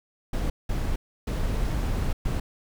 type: noise bursts at uneven times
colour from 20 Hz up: brown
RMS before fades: -26 dBFS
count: 4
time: 0.33-0.5 / 0.69-0.96 / 1.27-2.13 / 2.25-2.4 s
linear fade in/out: 5 ms
effects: none